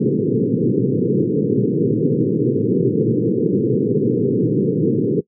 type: band-pass noise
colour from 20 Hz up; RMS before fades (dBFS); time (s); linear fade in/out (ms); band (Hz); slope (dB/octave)
white; -17; 0-5.21; 10; 110 to 470; 96
effects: noise-tail reverb RT60 0.1 s tail -21 dB re dry